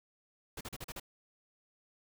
pink noise bursts, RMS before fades -43 dBFS, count 6, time 0.57-0.999 s, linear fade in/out 5 ms, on 39 ms, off 39 ms, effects none

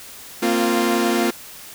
sawtooth chord, Bb suspended second, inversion none, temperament equal with one note detuned, 230.5 / 261.6 / 349.2 Hz, Bb3 / C4 / F4, -19 / 0 / 0 cents, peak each -17 / -20 / -16 dBFS, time 0.42-1.31 s, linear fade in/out 10 ms, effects white hiss -39 dBFS RMS until 1.74 s

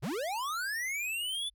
square linear sweep, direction up, 98 to 3520 Hz, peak -33 dBFS, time 0.02-1.5 s, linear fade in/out 20 ms, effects added 50 Hz sine -66 dBFS peak until 1.54 s

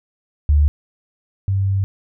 sine tone pair in turn, 73.42 / 97.47 Hz, D2 / G2, 0 / -9 cents, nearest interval perfect fourth, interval 491 cents, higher second, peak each -10 / -15 dBFS, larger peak first, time 0.49-0.68 / 1.48-1.84 s, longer second, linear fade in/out 0 ms, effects none

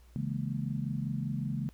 sine chord, A# half-diminished seventh, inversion first, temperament equal with one note detuned, 138.59 / 163.77 / 207.7 / 233.1 Hz, C#3 / E3 / G#3 / A#3, 0 / -11 / 0 / 0 cents, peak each -34 / -38 / -37 / -39 dBFS, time 0.16-1.69 s, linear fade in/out 0 ms, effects added 60 Hz sine -54 dBFS peak until 1.73 s + pink hiss -66 dBFS RMS until 1.73 s

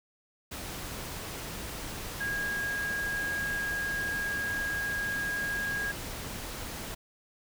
sine tone in noise, 1637 Hz, G#6, 25 cents flat, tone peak -30 dBFS, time 2.2-5.92 s, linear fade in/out 10 ms, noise pink, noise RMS -39 dBFS, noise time 0.51-6.95 s, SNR +6 dB, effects none

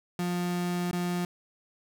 35% pulse tone with dropouts, 176.7 Hz, F3, 21 cents sharp, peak -26 dBFS, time 0.19-1.25 s, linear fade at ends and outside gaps 2 ms, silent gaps 0.912-0.93 s, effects none

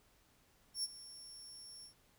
30% pulse tone with ADSR envelope, 5470 Hz, F8, 37 cents flat, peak -30 dBFS, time 0.74-1.94 s, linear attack 97 ms, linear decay 31 ms, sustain -17 dB, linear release 100 ms, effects pink hiss -70 dBFS RMS until 2.18 s

